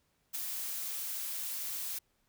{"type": "noise with ADSR envelope", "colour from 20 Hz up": "blue", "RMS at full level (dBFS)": -34, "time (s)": [0.33, 1.99], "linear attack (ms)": 24, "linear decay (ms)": 3, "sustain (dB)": -4, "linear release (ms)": 10, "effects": ["pink hiss -75 dBFS RMS until 2.28 s"]}